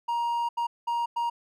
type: tone bursts at uneven times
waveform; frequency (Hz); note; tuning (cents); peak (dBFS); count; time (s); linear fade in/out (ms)
triangle; 942; A#5; +18; -23; 4; 0.08-0.49 / 0.57-0.67 / 0.87-1.06 / 1.16-1.3; 10
effects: none